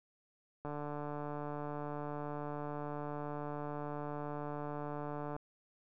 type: click train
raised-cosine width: 1 ms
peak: -28 dBFS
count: 694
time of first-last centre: 0.65-5.364 s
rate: 147 Hz
effects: none